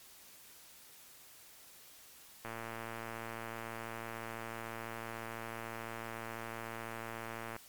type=click train; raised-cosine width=0.5 ms; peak=-27 dBFS; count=584; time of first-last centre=2.45-7.564 s; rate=114 Hz; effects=white hiss -57 dBFS RMS until 7.68 s + MP3 96 kbps